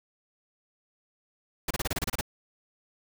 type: noise bursts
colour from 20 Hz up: pink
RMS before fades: -29 dBFS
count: 10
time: 1.68-2.211 s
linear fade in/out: 5 ms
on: 27 ms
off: 29 ms
effects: none